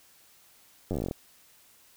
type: slowing click train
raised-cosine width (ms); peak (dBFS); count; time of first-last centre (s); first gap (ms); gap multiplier
2; -18; 13; 0.91-1.111; 10; 1.09
effects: white hiss -59 dBFS RMS until 1.96 s